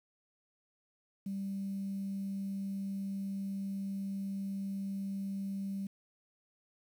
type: tone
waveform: sine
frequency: 196 Hz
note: G3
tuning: in tune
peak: -34 dBFS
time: 1.26-5.87 s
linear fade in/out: 5 ms
effects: tanh soft clip ceiling -30 dBFS + 10-bit